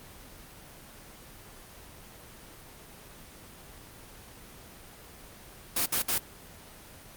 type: noise bursts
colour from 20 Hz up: white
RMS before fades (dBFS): -27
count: 3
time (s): 5.76-6.182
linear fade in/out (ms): 5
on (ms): 100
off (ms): 61
effects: pink hiss -49 dBFS RMS until 7.16 s + Opus 24 kbps